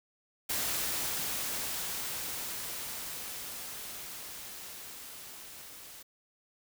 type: noise with level ramp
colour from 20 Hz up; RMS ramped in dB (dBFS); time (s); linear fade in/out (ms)
white; -32 to -49; 0.49-6.03; 10
effects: none